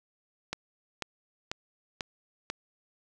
click train, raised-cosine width 0.2 ms, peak -15 dBFS, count 5, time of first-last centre 0.53-2.5 s, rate 2.03 Hz, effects none

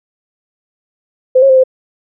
sine tone with pitch steps, 514 / 543 / 523 / 519 Hz, C5 / C#5 / C5 / C5, -31 / -36 / -1 / -14 cents, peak -4 dBFS, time 1.35-1.638 s, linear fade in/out 10 ms, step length 72 ms, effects none

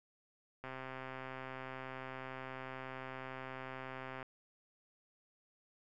click train, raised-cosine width 0.5 ms, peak -30 dBFS, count 471, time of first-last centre 0.64-4.228 s, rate 131 Hz, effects none

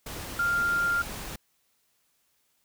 sine tone in noise, 1396.9 Hz, F6, in tune, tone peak -23 dBFS, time 0.39-1.02 s, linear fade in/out 5 ms, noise pink, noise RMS -38 dBFS, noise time 0.06-1.36 s, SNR +12 dB, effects white hiss -71 dBFS RMS until 2.64 s

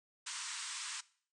white band-pass noise, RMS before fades -43 dBFS, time 0.26-1.01 s, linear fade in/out 10 ms, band 910 to 9000 Hz, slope 96 dB/octave, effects noise-tail reverb RT60 0.5 s tail -20 dB re dry

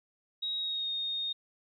sine tone with pitch glide, 3800 to 3700 Hz, A#7 to A#7, +33 to -14 cents, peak -31 dBFS, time 0.42-1.33 s, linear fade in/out 10 ms, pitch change -47 cents, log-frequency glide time 0.57-0.9 s, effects 12-bit

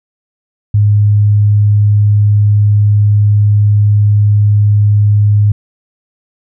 sine tone, 103.83 Hz, G#2, in tune, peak -5 dBFS, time 0.74-5.52 s, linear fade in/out 5 ms, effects none

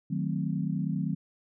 sine chord, D# diminished seventh, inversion none, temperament equal with one note detuned, 155.11 / 185 / 220 / 261.6 Hz, D#3 / F#3 / A3 / C4, -5 / 0 / 0 / 0 cents, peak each -31 / -31 / -36 / -36 dBFS, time 0.1-1.15 s, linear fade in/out 10 ms, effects none

